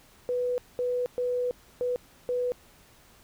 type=tone bursts at uneven times; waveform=sine; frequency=493.9 Hz; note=B4; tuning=in tune; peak=-25 dBFS; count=5; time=0.29-0.58 / 0.79-1.06 / 1.18-1.51 / 1.81-1.96 / 2.29-2.52 s; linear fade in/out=0 ms; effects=pink hiss -57 dBFS RMS until 3.23 s